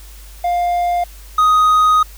triangle tone pair in turn, 703 / 1249.5 Hz, F5 / D#6, +11 / +7 cents, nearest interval minor seventh, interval 996 cents, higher second, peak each -12 / -7 dBFS, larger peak second, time 0.44-1.04 / 1.38-2.03 s, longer second, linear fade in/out 5 ms, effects added 50 Hz sine -35 dBFS peak until 2.17 s + white hiss -43 dBFS RMS until 2.17 s

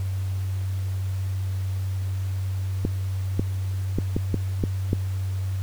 clicks, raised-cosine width 3 ms, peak -9 dBFS, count 7, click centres 2.851 / 3.395 / 3.986 / 4.165 / 4.343 / 4.638 / 4.931 s, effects added 95 Hz sine -24 dBFS peak until 5.62 s + pink hiss -46 dBFS RMS until 5.62 s

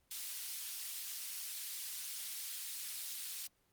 pink high-pass noise, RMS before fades -43 dBFS, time 0.11-3.47 s, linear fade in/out 2 ms, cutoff 3900 Hz, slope 12 dB/octave, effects pink hiss -75 dBFS RMS until 3.72 s + Opus 24 kbps

